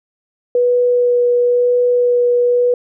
sine tone with vibrato, 488.2 Hz, B4, 20 cents flat, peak -10 dBFS, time 0.55-2.74 s, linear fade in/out 2 ms, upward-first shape sine, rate 0.99 Hz, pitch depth 9 cents each way, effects none

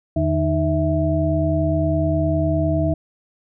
sine tone cluster, 82.8 / 152.6 / 309.6 / 655 Hz, E2 / D#3 / D#4 / E5, +8 / -33 / -9 / -11 cents, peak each -22 dBFS, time 0.16-2.94 s, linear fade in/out 5 ms, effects none

